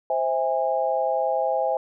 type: chord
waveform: sine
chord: C augmented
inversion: none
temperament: just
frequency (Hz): 523.3 / 654.1 / 817.6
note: C5 / E5 / G#5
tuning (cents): 0 / -14 / -27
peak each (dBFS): -25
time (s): 0.1-1.77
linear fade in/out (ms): 2
effects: none